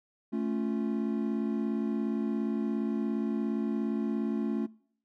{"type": "chord", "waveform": "triangle", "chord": "A augmented", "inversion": "none", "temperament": "equal", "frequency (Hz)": [220, 277.2, 349.2], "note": ["A3", "C#4", "E#4"], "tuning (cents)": [0, 0, 0], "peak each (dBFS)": [-29, -32, -34], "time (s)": [0.32, 4.67], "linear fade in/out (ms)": 20, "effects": ["noise-tail reverb RT60 0.6 s tail -23 dB re dry"]}